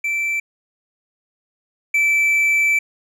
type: tone pair in turn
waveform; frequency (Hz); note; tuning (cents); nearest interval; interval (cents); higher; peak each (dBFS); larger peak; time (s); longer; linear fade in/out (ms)
triangle; 2333 / 2322; D7 / D7; -12 / -20; unison; 8; first; -17 / -12; second; 0.04-0.4 / 1.94-2.79; second; 5
effects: none